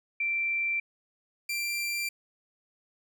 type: tone pair in turn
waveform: sine / sawtooth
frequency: 2349 / 2362 Hz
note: D7 / D7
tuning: 0 / +9 cents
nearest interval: unison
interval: 9 cents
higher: second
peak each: -26 dBFS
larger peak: neither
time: 0.2-0.8 / 1.49-2.09 s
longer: neither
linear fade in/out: 5 ms
effects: none